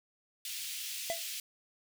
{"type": "high-pass noise", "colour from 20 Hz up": "pink", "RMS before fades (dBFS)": -40, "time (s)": [0.45, 1.4], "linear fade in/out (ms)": 2, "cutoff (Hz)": 2600, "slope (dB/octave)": 24}
{"type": "tone with exponential decay", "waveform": "square", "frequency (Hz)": 669, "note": "E5", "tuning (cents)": 25, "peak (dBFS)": -29, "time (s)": [1.1, 1.24], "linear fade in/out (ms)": 0, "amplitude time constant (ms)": 29}
{"effects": []}